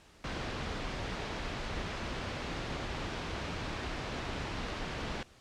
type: low-pass noise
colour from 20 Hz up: pink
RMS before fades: -38 dBFS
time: 0.24-5.23 s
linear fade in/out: 2 ms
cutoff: 4100 Hz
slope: 12 dB/octave
effects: pink hiss -59 dBFS RMS until 5.4 s + low-pass 7000 Hz 12 dB/octave